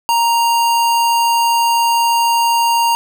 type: tone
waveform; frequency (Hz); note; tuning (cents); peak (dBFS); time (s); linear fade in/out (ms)
square; 933; A#5; +1; -12; 0.09-2.95; 0
effects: none